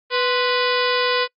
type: harmonic tone with a mistuned harmonic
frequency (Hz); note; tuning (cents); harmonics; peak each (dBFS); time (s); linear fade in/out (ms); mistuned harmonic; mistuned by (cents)
493.9; B4; 0; 1 / 2 / 3 / 4 / 5 / 6 / 7 / 8 / 9 / 10; -21 / -24 / -26 / -27 / -28 / -29 / -29 / -30 / -31 / -31; 0.1-1.28; 50; 2; +87
effects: noise-tail reverb RT60 0.1 s tail -25 dB re dry + Opus 32 kbps